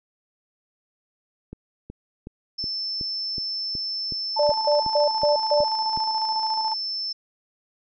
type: click train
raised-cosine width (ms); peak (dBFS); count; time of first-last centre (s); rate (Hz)
3; -23; 13; 1.53-5.974; 2.7
type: tone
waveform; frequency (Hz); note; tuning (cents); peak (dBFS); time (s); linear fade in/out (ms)
sine; 5300; E8; +9; -26; 2.58-7.13; 10
type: tone with tremolo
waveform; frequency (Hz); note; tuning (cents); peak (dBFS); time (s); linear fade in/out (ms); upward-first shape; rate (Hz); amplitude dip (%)
sine; 880; A5; 0; -22; 4.36-6.74; 10; square; 14; 45
type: tone bursts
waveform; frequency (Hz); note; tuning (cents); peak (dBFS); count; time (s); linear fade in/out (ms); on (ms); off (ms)
sine; 590; D5; +8; -17; 5; 4.39-5.64; 5; 130; 150
effects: none